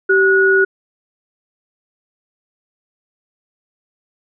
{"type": "tone pair together", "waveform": "sine", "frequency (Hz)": [385.9, 1457.8], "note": ["G4", "F#6"], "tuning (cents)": [-27, -26], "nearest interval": "octave + major seventh", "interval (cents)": 2301, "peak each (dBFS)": -12, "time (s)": [0.09, 0.65], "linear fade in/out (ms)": 10, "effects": []}